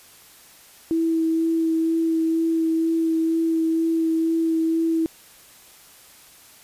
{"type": "tone with vibrato", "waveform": "sine", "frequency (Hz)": 326.1, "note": "E4", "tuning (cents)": -19, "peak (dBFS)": -18, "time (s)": [0.91, 5.06], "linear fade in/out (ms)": 0, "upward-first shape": "sine", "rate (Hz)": 2.1, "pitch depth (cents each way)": 13, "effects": ["white hiss -49 dBFS RMS until 6.63 s", "resampled to 32000 Hz"]}